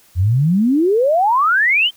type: exponential sweep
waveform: sine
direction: up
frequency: 82.41 to 3197 Hz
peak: -11 dBFS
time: 0.15-1.91 s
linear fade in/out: 50 ms
effects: white hiss -51 dBFS RMS until 1.96 s